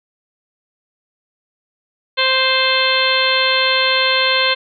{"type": "harmonic tone with a mistuned harmonic", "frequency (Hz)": 523.3, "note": "C5", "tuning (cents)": 0, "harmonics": [1, 2, 3, 4, 5, 6, 7, 8], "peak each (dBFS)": [-21, -21, -21, -21, -21, -21, -21, -21], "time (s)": [2.17, 4.55], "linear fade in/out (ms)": 20, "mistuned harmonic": 7, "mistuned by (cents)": -53, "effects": []}